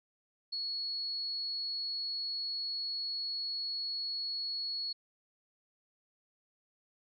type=tone; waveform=sine; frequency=4360 Hz; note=C#8; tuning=29 cents flat; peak=-34 dBFS; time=0.52-4.93 s; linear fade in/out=10 ms; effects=none